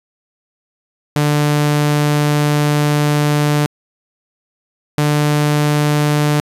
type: tone pair in turn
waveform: sawtooth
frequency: 147.9 / 148.45 Hz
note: D3 / D3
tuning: +13 / +19 cents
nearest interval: unison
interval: 6 cents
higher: second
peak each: -8 dBFS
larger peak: neither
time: 1.16-3.66 / 4.98-6.4 s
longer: first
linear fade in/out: 0 ms
effects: resampled to 32000 Hz